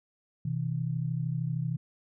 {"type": "tone pair together", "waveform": "sine", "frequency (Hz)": [127.32, 160.4], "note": ["C3", "E3"], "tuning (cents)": [-47, -47], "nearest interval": "major third", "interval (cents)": 400, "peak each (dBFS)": [-31, -31], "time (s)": [0.45, 1.77], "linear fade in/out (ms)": 5, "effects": []}